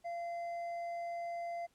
triangle tone with hard clipping, 687 Hz, F5, 29 cents flat, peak -39 dBFS, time 0.04-1.67 s, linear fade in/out 20 ms, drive 8 dB, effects pink hiss -73 dBFS RMS until 1.74 s + low-pass 12000 Hz 12 dB/octave

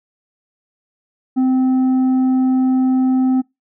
sine tone with tanh clipping, 258.8 Hz, C4, 19 cents flat, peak -13 dBFS, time 1.36-3.42 s, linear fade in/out 20 ms, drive 5 dB, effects noise-tail reverb RT60 0.2 s tail -23 dB re dry

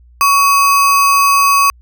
sine tone with sample-and-hold, 1123 Hz, C#6, 22 cents sharp, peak -7 dBFS, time 0.21-1.7 s, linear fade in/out 0 ms, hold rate 3675 Hz, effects added 60 Hz sine -41 dBFS peak until 1.81 s

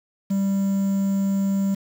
triangle tone with quantisation, 196 Hz, G3, in tune, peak -17 dBFS, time 0.3-1.75 s, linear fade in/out 10 ms, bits 7, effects none

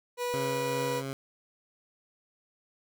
30% pulse tone, 488.8 Hz, B4, 18 cents flat, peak -27 dBFS, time 0.17-1.03 s, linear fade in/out 50 ms
15% pulse tone with tremolo, 135.7 Hz, C#3, 36 cents flat, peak -26 dBFS, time 0.34-1.13 s, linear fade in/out 0 ms, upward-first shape triangle, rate 2.6 Hz, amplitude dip 25%
effects none

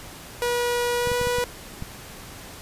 sawtooth tone with pitch glide, 483.2 to 488.5 Hz, B4 to B4, -38 to -19 cents, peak -18 dBFS, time 0.42-1.44 s, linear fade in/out 0 ms, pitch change +19 cents, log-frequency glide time 0.98-1.14 s
clicks, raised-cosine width 5 ms, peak -19 dBFS, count 6, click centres 1.073 / 1.117 / 1.214 / 1.271 / 1.385 / 1.824 s
effects pink hiss -41 dBFS RMS until 2.61 s + resampled to 32000 Hz

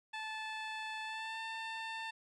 15% pulse tone with pitch glide, 873 to 895.5 Hz, A5 to A5, -14 to +30 cents, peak -33 dBFS, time 0.13-2.11 s, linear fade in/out 10 ms, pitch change +44 cents, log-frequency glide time 1.03-1.4 s, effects low-pass 5000 Hz 12 dB/octave

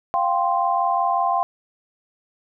sine chord, F suspended second, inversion none, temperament equal, 698.5 / 784 / 1046.5 Hz, F5 / G5 / C6, 0 / 0 / 0 cents, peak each -22 dBFS, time 0.14-1.43 s, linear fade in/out 0 ms, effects none

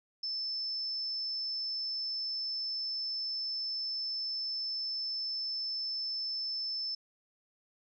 sine tone, 5274 Hz, E8, in tune, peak -33 dBFS, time 0.23-6.95 s, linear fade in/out 5 ms, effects none

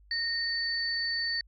sine tone pair together, 1849 / 4513 Hz, A#6 / C#8, -15 / +30 cents, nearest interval octave + minor third, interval 1545 cents, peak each -32 / -30 dBFS, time 0.11-1.41 s, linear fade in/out 2 ms, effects added 50 Hz sine -55 dBFS peak until 1.47 s

